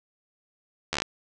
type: slowing click train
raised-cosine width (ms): 0.2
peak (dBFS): -9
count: 7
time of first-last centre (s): 0.93-1.02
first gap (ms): 12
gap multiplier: 1.09
effects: resampled to 22050 Hz + 7-bit